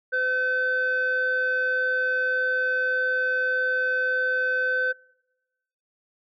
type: tone pair together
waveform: sine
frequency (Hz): 509.9 / 1528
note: C5 / G6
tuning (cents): -45 / -45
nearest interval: octave + perfect fifth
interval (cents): 1900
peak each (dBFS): -27 / -21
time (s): 0.12-4.93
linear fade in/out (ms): 20
effects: noise-tail reverb RT60 1.0 s tail -26 dB re dry + tanh soft clip ceiling -17 dBFS